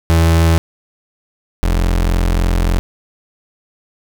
35% pulse tone pair in turn, 82.41 / 43.35 Hz, E2 / F1, 0 / -12 cents, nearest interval major seventh, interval 1112 cents, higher first, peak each -7 / -10 dBFS, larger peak first, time 0.1-0.58 / 1.63-2.79 s, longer second, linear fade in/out 0 ms, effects none

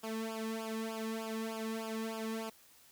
sawtooth tone with flanger, 222.4 Hz, A3, 19 cents sharp, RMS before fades -39 dBFS, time 0.03-2.5 s, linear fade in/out 10 ms, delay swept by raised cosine 0.49 to 1.43 ms, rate 3.3 Hz, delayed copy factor -1, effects white hiss -62 dBFS RMS until 2.91 s

